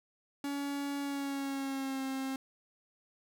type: tone with pitch glide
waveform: 45% pulse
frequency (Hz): 282.4 to 266.6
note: C#4 to C4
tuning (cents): +32 to +33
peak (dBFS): -34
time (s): 0.44-2.36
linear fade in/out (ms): 2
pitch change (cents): -99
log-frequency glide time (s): 1-2.02
effects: none